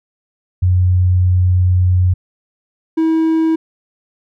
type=tone pair in turn; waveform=sine / triangle; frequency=90.9 / 322.2 Hz; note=F#2 / E4; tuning=-30 / -39 cents; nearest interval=octave + minor seventh; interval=2191 cents; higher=second; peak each=-9 dBFS; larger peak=neither; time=0.62-2.14 / 2.97-3.56 s; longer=first; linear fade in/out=10 ms; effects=none